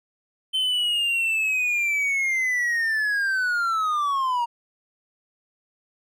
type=linear sweep; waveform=triangle; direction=down; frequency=3088 to 932.3 Hz; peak=-19 dBFS; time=0.53-4.46 s; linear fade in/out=20 ms; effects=none